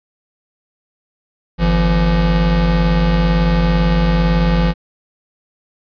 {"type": "tone pair together", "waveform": "square", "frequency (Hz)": [50.56, 169.6], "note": ["G#1", "E3"], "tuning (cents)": [-46, 50], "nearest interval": "octave + major sixth", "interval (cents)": 2096, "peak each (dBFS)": -15, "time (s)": [1.58, 4.74], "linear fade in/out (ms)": 50, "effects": ["resampled to 11025 Hz"]}